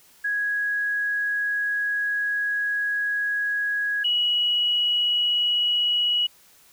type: tone pair in turn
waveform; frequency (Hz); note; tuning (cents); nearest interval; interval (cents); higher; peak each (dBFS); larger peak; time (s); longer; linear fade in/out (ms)
sine; 1661.2 / 2919; G#6 / F#7; 0 / -24; minor seventh; 976; second; -22 / -19; second; 0.24-4.04 / 4.04-6.27; first; 10
effects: white hiss -55 dBFS RMS until 6.72 s